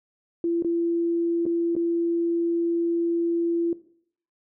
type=tone with dropouts; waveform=sine; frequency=338.6 Hz; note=E4; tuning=46 cents sharp; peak=-21 dBFS; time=0.44-3.73 s; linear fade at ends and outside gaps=2 ms; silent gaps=0.624-0.646 / 1.455-1.463 / 1.753-1.764 s; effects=noise-tail reverb RT60 0.6 s tail -17 dB re dry